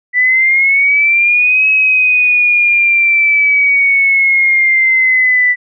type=linear two-way sweep; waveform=sine; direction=up then down; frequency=1973 to 2563 to 1973 Hz; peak=-7 dBFS; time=0.13-5.56 s; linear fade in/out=50 ms; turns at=1.68 s; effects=none